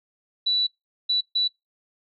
sine tone bursts at uneven times, 3951 Hz, B7, in tune, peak -19 dBFS, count 3, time 0.46-0.67 / 1.09-1.21 / 1.35-1.48 s, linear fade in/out 10 ms, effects noise-tail reverb RT60 0.2 s tail -25 dB re dry

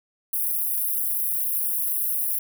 white high-pass noise, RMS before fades -25 dBFS, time 0.33-2.39 s, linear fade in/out 5 ms, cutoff 10000 Hz, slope 96 dB/octave, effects none

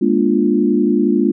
sine chord, Bb dominant seventh, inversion third, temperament equal with one note detuned, 207.7 / 238.9 / 293.7 / 349.2 Hz, Ab3 / Bb3 / D4 / F4, 0 / +43 / 0 / 0 cents, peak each -17 dBFS, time 0.01-1.32 s, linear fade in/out 10 ms, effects none

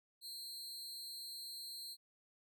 sawtooth tone with amplitude modulation, 4200 Hz, C8, 6 cents sharp, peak -39 dBFS, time 0.21-1.97 s, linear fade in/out 50 ms, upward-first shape sine, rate 228 Hz, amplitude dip 90%, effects none

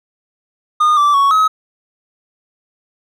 triangle tone with pitch steps, 1222 / 1166 / 1114 / 1276 Hz, D#6 / D6 / C#6 / D#6, -32 / -13 / +8 / +43 cents, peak -7 dBFS, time 0.8-1.48 s, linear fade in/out 10 ms, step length 170 ms, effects none

